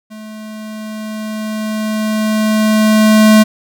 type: tone with level ramp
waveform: square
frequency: 215.9 Hz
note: A3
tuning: 33 cents flat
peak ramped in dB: -30 to -4 dBFS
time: 0.1-3.44 s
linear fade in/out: 20 ms
effects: none